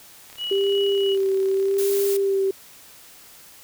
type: click train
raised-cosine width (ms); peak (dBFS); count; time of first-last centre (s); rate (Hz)
0.2; -27; 54; 0.3-1.797; 35.4
type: tone with tremolo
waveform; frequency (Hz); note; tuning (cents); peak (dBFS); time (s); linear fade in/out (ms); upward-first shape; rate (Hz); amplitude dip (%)
sine; 2923; F#7; -22; -25; 0.37-1.17; 50; triangle; 2.9; 35
type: tone with vibrato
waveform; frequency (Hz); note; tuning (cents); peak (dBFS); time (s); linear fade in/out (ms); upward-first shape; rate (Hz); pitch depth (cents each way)
sine; 392; G4; 0; -18; 0.51-2.51; 5; sine; 0.84; 29
type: noise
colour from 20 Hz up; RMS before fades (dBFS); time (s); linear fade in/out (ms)
blue; -30; 1.78-2.17; 5
effects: white hiss -47 dBFS RMS until 3.63 s